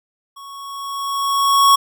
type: tone with level ramp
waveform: square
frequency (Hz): 1108.7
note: C#6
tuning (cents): 0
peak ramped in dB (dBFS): -36 to -8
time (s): 0.36-1.76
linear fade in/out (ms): 10
effects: none